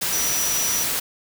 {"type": "tone in noise", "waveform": "sine", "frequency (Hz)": 5860, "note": "F#8", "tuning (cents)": -18, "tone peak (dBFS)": -23, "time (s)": [0.12, 0.84], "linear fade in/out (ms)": 10, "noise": "white", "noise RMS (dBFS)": -24, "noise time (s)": [0.01, 1], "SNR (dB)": -2, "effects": []}